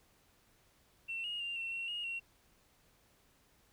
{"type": "tone with pitch steps", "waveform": "sine", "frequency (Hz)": [2702, 2866, 2788, 2709, 2728, 2863, 2736], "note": ["E7", "F7", "F7", "E7", "F7", "F7", "F7"], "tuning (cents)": [42, 44, -4, 47, -41, 42, -36], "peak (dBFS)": -36, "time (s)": [1.08, 2.2], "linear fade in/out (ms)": 20, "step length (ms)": 160, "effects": ["tanh soft clip ceiling -32 dBFS", "pink hiss -69 dBFS RMS until 3.72 s"]}